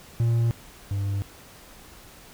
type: tone pair in turn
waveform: triangle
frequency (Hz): 116.54 / 99.48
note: A#2 / G2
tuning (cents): 0 / +26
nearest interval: minor third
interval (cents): 274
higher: first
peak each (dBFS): -17 / -22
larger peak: first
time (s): 0.2-0.51 / 0.91-1.22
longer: neither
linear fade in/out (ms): 0
effects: pink hiss -48 dBFS RMS until 2.33 s